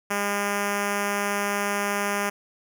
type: tone with notch filter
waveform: 5% pulse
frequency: 202.8 Hz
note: G#3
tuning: 41 cents flat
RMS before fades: -26 dBFS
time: 0.1-2.3 s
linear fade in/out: 10 ms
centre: 4000 Hz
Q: 1.4
effects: none